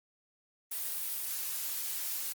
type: noise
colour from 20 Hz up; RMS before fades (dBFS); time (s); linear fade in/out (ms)
blue; -36; 0.71-2.33; 10
effects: Opus 32 kbps